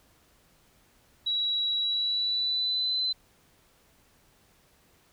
sine tone with pitch glide, 3893 to 4042 Hz, B7 to B7, -26 to +39 cents, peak -25 dBFS, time 1.26-3.13 s, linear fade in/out 10 ms, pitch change +65 cents, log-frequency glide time 1.82-3.02 s, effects pink hiss -63 dBFS RMS until 5.12 s

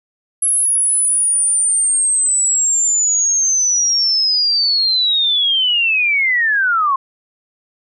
sine linear sweep, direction down, 10870 to 1049 Hz, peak -12 dBFS, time 0.42-6.96 s, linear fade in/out 5 ms, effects none

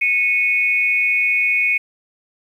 sine tone pair together, 2200 / 2485 Hz, C#7 / D#7, -14 / -3 cents, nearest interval major second, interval 211 cents, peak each -17 dBFS, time 0.01-1.78 s, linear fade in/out 10 ms, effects 8-bit

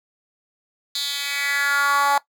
10% pulse tone with high-pass filter sweep, 283 Hz, C#4, 36 cents sharp, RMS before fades -21 dBFS, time 0.95-2.18 s, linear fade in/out 2 ms, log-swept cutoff 3900 to 850 Hz, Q 3.6, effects noise-tail reverb RT60 0.1 s tail -18 dB re dry

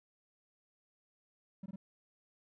triangle tone bursts, 192.1 Hz, G3, 35 cents flat, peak -40 dBFS, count 3, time 1.63-1.76 s, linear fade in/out 5 ms, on 30 ms, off 20 ms, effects none

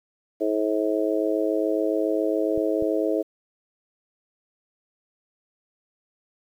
harmonic tone, 107.2 Hz, A2, 45 cents flat, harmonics 3 / 4 / 5 / 6, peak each -25 / -26 / -27 / -28 dBFS, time 0.4-3.23 s, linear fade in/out 20 ms
clicks, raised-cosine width 5 ms, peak -27 dBFS, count 2, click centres 2.577 / 2.824 s
effects 9-bit

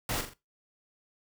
pink noise with echo, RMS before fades -32 dBFS, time 0.09-0.21 s, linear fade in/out 2 ms, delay 42 ms, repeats 3, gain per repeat -7 dB, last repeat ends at 0.336 s, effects noise-tail reverb RT60 0.2 s tail -17 dB re dry

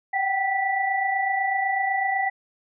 sine tone cluster, 752 / 780 / 1965 Hz, F#5 / G5 / B6, +28 / -9 / -9 cents, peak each -30 / -24 / -25 dBFS, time 0.13-2.3 s, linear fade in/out 10 ms, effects none

